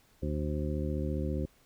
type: harmonic tone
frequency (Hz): 74.8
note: D2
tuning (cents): +32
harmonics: 1 / 2 / 3 / 4 / 5 / 7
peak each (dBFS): -33 / -36 / -38 / -39 / -40 / -41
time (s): 0.22-1.46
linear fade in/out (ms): 10
effects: pink hiss -65 dBFS RMS until 1.65 s